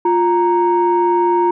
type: tone pair together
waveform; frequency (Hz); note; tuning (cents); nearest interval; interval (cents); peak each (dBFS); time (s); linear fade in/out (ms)
sine; 350.6 / 932.3; F4 / A#5; +7 / 0; octave + perfect fourth; 1693; -13; 0.05-1.51; 5
effects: tanh soft clip ceiling -6 dBFS